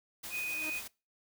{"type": "noise with tremolo", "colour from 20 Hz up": "white", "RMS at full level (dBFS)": -42, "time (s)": [0.23, 0.88], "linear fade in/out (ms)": 10, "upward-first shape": "triangle", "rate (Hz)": 7.8, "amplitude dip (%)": 35}
{"type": "tone", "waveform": "sine", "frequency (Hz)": 2489, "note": "D#7", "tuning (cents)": 0, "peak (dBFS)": -34, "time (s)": [0.3, 0.82], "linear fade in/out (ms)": 50}
{"type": "tone with exponential growth", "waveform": "sawtooth", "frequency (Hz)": 311.1, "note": "D#4", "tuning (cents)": 0, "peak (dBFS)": -36, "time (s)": [0.35, 0.7], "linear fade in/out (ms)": 5, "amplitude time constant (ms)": 74}
{"effects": ["noise-tail reverb RT60 0.3 s tail -23 dB re dry"]}